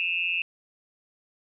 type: tone with amplitude modulation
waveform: sine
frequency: 2637 Hz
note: E7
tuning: in tune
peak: -20 dBFS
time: 0-0.42 s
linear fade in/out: 0 ms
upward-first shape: sine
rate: 176 Hz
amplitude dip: 100%
effects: none